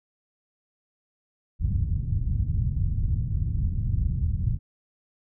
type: low-pass noise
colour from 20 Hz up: white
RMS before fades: -25 dBFS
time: 1.59-4.59 s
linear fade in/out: 50 ms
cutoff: 120 Hz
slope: 24 dB/octave
effects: none